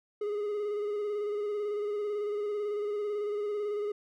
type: tone with vibrato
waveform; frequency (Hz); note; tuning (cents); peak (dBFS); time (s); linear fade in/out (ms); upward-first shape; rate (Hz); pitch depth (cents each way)
triangle; 415.3; G#4; 0; -28; 0.21-3.92; 5; square; 18; 26
effects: none